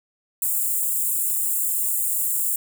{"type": "high-pass noise", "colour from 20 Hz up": "white", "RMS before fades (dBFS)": -23, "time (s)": [0.42, 2.56], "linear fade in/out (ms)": 2, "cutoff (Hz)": 7200, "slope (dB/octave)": 96, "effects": []}